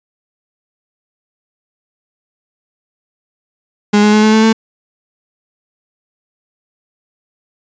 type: tone with pitch steps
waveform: 35% pulse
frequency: 207.2 / 210.2 / 213.3 / 216.4 / 219.5 / 222.7 Hz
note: G#3 / G#3 / G#3 / A3 / A3 / A3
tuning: -4 / +21 / +46 / -29 / -4 / +21 cents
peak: -5 dBFS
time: 3.93-4.53 s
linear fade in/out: 10 ms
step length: 100 ms
effects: resampled to 16000 Hz